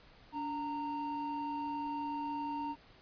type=tone pair together; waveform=triangle; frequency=288.7 / 923 Hz; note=D4 / A#5; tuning=-30 / -17 cents; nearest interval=octave + minor sixth; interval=2013 cents; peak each=-38 / -35 dBFS; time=0.32-2.76 s; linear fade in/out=50 ms; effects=pink hiss -60 dBFS RMS until 3.01 s + resampled to 11025 Hz